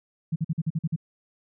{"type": "tone bursts", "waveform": "sine", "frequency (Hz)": 160.3, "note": "E3", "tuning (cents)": -48, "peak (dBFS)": -22, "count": 8, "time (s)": [0.32, 0.962], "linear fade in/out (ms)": 10, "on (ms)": 40, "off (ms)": 46, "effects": []}